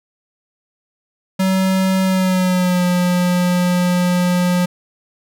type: tone with pitch glide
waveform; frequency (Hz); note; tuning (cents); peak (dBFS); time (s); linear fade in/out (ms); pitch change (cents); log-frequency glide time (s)
square; 189.3 to 178.68; F#3 to F3; +40 to +40; -14; 1.39-4.66; 10; -100; 2.03-2.84
effects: none